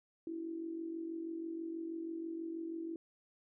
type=tone with amplitude modulation; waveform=sine; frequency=329.6 Hz; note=E4; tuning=in tune; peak=-36 dBFS; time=0.27-2.96 s; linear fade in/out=2 ms; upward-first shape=sine; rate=46.2 Hz; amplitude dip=60%; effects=none